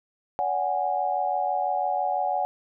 sine tone cluster, 572 / 740 / 826 Hz, D5 / F#5 / G#5, -46 / 0 / -10 cents, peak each -31 / -25 / -28 dBFS, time 0.39-2.45 s, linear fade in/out 0 ms, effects none

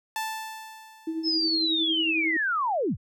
sawtooth tone with exponential decay, 880 Hz, A5, in tune, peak -23 dBFS, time 0.16-1.64 s, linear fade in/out 1 ms, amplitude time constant 320 ms
sine tone with tremolo, 322.7 Hz, E4, 37 cents flat, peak -25 dBFS, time 1.07-2.37 s, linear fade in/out 5 ms, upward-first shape triangle, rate 11 Hz, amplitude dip 60%
sine linear sweep, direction down, 5274 to 49 Hz, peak -23 dBFS, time 1.23-2.97 s, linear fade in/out 50 ms
effects none

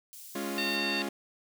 white high-pass noise, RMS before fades -47 dBFS, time 0.13-0.76 s, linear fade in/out 0 ms, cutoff 5000 Hz, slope 12 dB/octave
sawtooth chord, Db major, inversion second, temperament equal, 207.7 / 277.2 / 349.2 Hz, Ab3 / Db4 / F4, 0 / 0 / 0 cents, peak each -33 dBFS, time 0.35-1.09 s, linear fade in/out 5 ms
harmonic tone, 910 Hz, A#5, 42 cents flat, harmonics 2 / 3 / 4 / 5, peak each -36 / -33 / -37 / -36 dBFS, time 0.58-1.02 s, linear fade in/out 0 ms
effects none

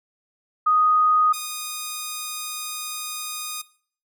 sine / 5% pulse tone pair in turn, 1244.5 / 1234.5 Hz, D#6 / D#6, 0 / -14 cents, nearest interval unison, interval 14 cents, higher first, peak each -15 / -17 dBFS, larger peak first, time 0.66-1.33 / 1.33-3.62 s, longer second, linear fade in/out 10 ms, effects noise-tail reverb RT60 0.5 s tail -19 dB re dry

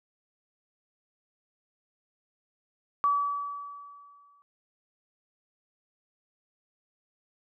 sine tone with exponential decay, 1146 Hz, D6, 43 cents flat, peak -20 dBFS, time 3.04-4.42 s, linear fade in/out 0 ms, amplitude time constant 300 ms, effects none

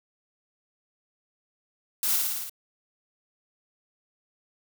blue noise with echo, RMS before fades -26 dBFS, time 2.03-2.16 s, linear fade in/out 2 ms, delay 56 ms, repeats 6, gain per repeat -2 dB, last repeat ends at 2.496 s, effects none

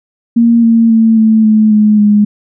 sine tone with pitch steps, 233.1 / 228.7 / 224.4 / 220.1 / 216 / 211.9 / 207.9 Hz, A#3 / A#3 / A3 / A3 / A3 / G#3 / G#3, 0 / -33 / +34 / +1 / -32 / +35 / +2 cents, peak -4 dBFS, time 0.36-2.25 s, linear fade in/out 10 ms, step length 270 ms, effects none

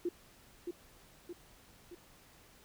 sine tone with echo, 349.2 Hz, F4, in tune, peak -31 dBFS, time 0.05-0.09 s, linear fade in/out 5 ms, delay 620 ms, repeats 3, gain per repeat -5 dB, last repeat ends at 1.95 s, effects pink hiss -61 dBFS RMS until 2.64 s

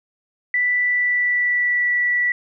sine tone with pitch glide, 1975.5 to 1955.1 Hz, B6 to B6, 0 to -18 cents, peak -16 dBFS, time 0.54-2.32 s, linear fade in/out 2 ms, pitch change -18 cents, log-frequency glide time 0.76-1.9 s, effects none

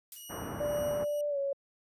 violet noise with exponential decay, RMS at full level -39 dBFS, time 0.12-0.38 s, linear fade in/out 1 ms, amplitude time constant 56 ms
10% pulse tone with tremolo, 2907 Hz, F#7, 31 cents flat, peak -36 dBFS, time 0.16-1.21 s, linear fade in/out 2 ms, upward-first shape sine, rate 1.9 Hz, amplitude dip 60%
pink low-pass noise, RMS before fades -38 dBFS, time 0.29-1.05 s, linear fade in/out 20 ms, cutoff 1500 Hz, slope 24 dB/octave
sine tone with pitch glide, 587.3 to 555.9 Hz, D5 to C#5, 0 to +5 cents, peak -29 dBFS, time 0.6-1.53 s, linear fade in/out 5 ms, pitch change -95 cents, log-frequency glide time 1.29-1.38 s
effects high-pass 80 Hz 12 dB/octave + resampled to 32000 Hz

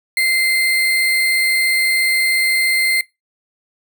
sine tone with sample-and-hold, 2083 Hz, C7, 8 cents flat, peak -13 dBFS, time 0.17-3.01 s, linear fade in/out 2 ms, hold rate 6300 Hz, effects noise-tail reverb RT60 0.2 s tail -21 dB re dry

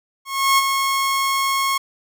sawtooth tone with ADSR envelope, 1089 Hz, C#6, 31 cents flat, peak -8 dBFS, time 0.25-1.78 s, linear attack 330 ms, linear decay 26 ms, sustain -6 dB, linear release 8 ms, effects none

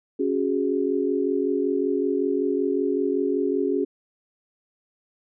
sine chord, C# suspended fourth, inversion none, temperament equal, 277.2 / 370 / 415.3 Hz, C#4 / F#4 / G#4, 0 / 0 / 0 cents, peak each -25 dBFS, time 0.19-3.85 s, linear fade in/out 10 ms, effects none

